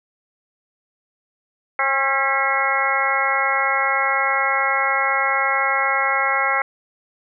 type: harmonic tone with a mistuned harmonic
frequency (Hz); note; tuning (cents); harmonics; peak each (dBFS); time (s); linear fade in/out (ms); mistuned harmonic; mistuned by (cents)
270.4; C#4; -43; 2 / 3 / 4 / 5 / 6 / 7 / 8; -28 / -24 / -25 / -23 / -27 / -24 / -23; 1.79-6.62; 2; 7; +51
effects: none